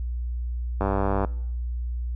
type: click train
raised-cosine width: 1 ms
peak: -11 dBFS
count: 44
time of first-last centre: 0.81-1.248 s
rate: 98.2 Hz
effects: noise-tail reverb RT60 0.7 s tail -21 dB re dry + added 60 Hz sine -26 dBFS peak until 2.15 s